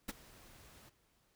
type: noise with ADSR envelope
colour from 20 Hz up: pink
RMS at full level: -38 dBFS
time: 0.08-0.9 s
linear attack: 12 ms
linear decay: 23 ms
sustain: -21 dB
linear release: 17 ms
effects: pink hiss -74 dBFS RMS until 1.35 s